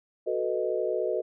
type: chord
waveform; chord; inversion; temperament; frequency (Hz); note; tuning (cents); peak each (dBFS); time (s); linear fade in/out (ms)
sine; B dominant seventh; second; equal; 370 / 440 / 493.9 / 622.3; F#4 / A4 / B4 / D#5; 0 / 0 / 0 / 0; -31; 0.26-1.22; 20
effects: none